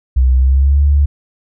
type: tone with pitch glide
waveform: sine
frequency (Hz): 63.9 to 71.73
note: C2 to D2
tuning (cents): -40 to -40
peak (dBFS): -7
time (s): 0.16-1.06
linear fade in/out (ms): 10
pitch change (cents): +200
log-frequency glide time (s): 0.35-0.82
effects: none

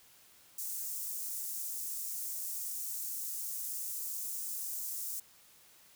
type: high-pass noise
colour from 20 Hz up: white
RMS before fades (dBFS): -39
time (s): 0.58-5.2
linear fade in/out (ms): 5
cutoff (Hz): 6500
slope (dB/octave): 24
effects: white hiss -61 dBFS RMS until 5.95 s

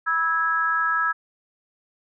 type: tone cluster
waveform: sine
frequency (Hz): 980 / 1309 / 1654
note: B5 / E6 / G#6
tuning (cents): -14 / -13 / -8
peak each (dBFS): -31 / -22 / -23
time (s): 0.06-1.13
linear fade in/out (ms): 20
effects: none

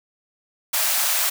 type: high-pass noise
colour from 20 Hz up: white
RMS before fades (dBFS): -21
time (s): 0.73-1.3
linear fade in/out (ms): 10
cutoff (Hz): 570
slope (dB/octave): 96
effects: none

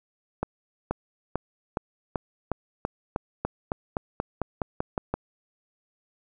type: accelerating click train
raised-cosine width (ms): 1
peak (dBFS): -12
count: 17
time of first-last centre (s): 0.43-5.14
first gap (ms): 480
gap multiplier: 0.93
effects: none

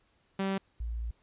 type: tone pair in turn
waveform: sawtooth / sine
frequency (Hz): 193.8 / 57.22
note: G3 / A#1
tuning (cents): -20 / -31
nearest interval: octave + major sixth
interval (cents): 2111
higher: first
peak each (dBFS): -25 / -32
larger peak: first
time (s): 0.39-0.58 / 0.8-1.11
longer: second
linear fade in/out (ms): 5
effects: pink hiss -70 dBFS RMS until 1.22 s + resampled to 8000 Hz

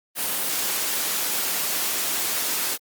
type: noise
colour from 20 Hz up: white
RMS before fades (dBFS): -25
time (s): 0.15-2.78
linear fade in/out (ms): 50
effects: high-pass 200 Hz 12 dB/octave + Opus 32 kbps

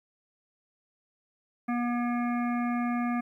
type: harmonic tone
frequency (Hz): 240.7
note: B3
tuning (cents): -44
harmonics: 1 / 3 / 5 / 7 / 9 / 10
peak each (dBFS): -27 / -35 / -37 / -42 / -43 / -49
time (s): 1.68-3.21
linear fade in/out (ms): 10
effects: 11-bit

